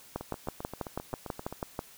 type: two click trains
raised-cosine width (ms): 1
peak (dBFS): -18 / -24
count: 11 / 11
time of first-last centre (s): 0.16-1.791 / 0.21-1.526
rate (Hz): 6.13 / 7.6
effects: white hiss -54 dBFS RMS until 1.97 s